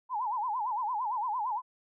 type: tone with vibrato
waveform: sine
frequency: 922 Hz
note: A#5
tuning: 19 cents flat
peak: -29 dBFS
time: 0.09-1.62 s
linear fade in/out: 50 ms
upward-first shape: sine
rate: 8.8 Hz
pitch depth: 200 cents each way
effects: none